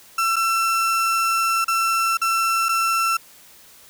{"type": "tone with dropouts", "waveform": "35% pulse", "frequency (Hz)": 1342, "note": "E6", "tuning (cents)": 31, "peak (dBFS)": -16, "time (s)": [0.18, 3.17], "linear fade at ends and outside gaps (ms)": 5, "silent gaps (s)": [[0.359, 0.364], [1.645, 1.68], [2.172, 2.215], [2.686, 2.69]], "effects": ["white hiss -48 dBFS RMS until 3.89 s"]}